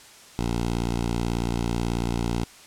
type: tone with notch filter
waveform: 10% pulse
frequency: 58.27 Hz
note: A#1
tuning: in tune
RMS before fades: -26 dBFS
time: 0.39-2.44 s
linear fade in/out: 0 ms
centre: 1700 Hz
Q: 1.8
effects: white hiss -48 dBFS RMS until 2.66 s + low-pass 9000 Hz 12 dB/octave